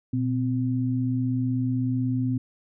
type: tone pair together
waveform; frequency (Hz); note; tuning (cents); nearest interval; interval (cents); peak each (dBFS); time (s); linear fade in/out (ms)
sine; 120.82 / 256.9; B2 / C4; -38 / -32; octave + minor second; 1306; -25; 0.13-2.38; 5
effects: none